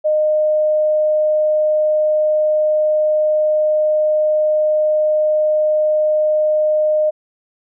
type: tone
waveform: sine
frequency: 613 Hz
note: D#5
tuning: 26 cents flat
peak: -12 dBFS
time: 0.04-7.11 s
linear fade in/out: 20 ms
effects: none